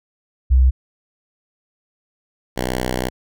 sine / 5% pulse tone pair in turn, 64.2 / 62.84 Hz, C2 / B1, -32 / +31 cents, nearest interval unison, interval 37 cents, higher first, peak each -9 dBFS, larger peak neither, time 0.5-0.71 / 2.56-3.1 s, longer second, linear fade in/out 20 ms, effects none

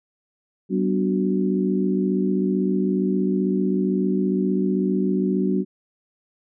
sine chord, G major seventh, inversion none, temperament equal with one note detuned, 191.52 / 246.9 / 293.7 / 370 Hz, G3 / B3 / D4 / F#4, -40 / 0 / 0 / 0 cents, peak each -21 / -27 / -26 / -25 dBFS, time 0.69-5.65 s, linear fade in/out 50 ms, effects none

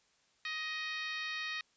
harmonic tone, 626 Hz, D#5, 10 cents sharp, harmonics 2 / 3 / 4 / 5 / 6 / 7 / 8 / 9, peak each -47 / -40 / -42 / -49 / -45 / -48 / -55 / -56 dBFS, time 0.45-1.61 s, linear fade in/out 2 ms, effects white hiss -71 dBFS RMS until 1.76 s + resampled to 16000 Hz

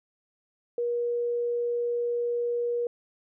sine tone, 477.7 Hz, A#4, 42 cents sharp, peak -25 dBFS, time 0.78-2.87 s, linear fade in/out 2 ms, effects none

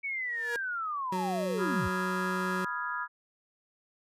sine linear sweep, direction down, 2257 to 59.1 Hz, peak -31 dBFS, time 0.03-1.89 s, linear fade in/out 20 ms
sawtooth tone with exponential growth, 473.7 Hz, A#4, 28 cents sharp, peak -28 dBFS, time 0.21-0.56 s, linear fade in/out 1 ms, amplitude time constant 76 ms
25% pulse tone, 185 Hz, F#3, in tune, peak -28 dBFS, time 1.12-2.65 s, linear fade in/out 5 ms
sine chord, F half-diminished seventh, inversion second, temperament equal, 987.8 / 1244.5 / 1396.9 / 1661.2 Hz, Cb6 / Eb6 / F6 / Ab6, 0 / 0 / 0 / 0 cents, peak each -37 dBFS, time 1.57-3.08 s, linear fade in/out 50 ms
effects resampled to 32000 Hz

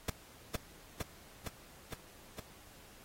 pink noise with echo, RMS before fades -33 dBFS, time 0.08-0.1 s, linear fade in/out 5 ms, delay 460 ms, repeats 5, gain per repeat -2 dB, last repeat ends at 2.4 s, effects pink hiss -58 dBFS RMS until 3.04 s + AAC 48 kbps

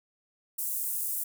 pink high-pass noise, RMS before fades -32 dBFS, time 0.58-1.24 s, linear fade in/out 10 ms, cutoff 9600 Hz, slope 24 dB/octave, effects none

